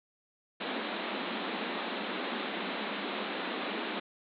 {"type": "band-pass noise", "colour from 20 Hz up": "pink", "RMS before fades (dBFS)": -36, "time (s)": [0.6, 4], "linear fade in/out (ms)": 10, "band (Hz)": [190, 4000], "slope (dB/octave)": 96, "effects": []}